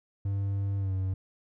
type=tone with pitch glide; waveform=triangle; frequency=99 to 94.64 Hz; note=G2 to F#2; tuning=+18 to +40 cents; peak=-25 dBFS; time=0.25-1.14 s; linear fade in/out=5 ms; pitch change=-78 cents; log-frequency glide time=0.78-0.93 s; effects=none